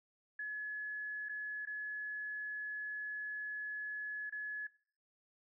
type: tone with dropouts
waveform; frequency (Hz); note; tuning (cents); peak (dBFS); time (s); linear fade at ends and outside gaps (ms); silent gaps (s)
sine; 1701; G#6; +41; -38; 0.39-4.67; 5; 1.287-1.293 / 1.654-1.671 / 4.297-4.323
effects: noise-tail reverb RT60 0.5 s tail -20 dB re dry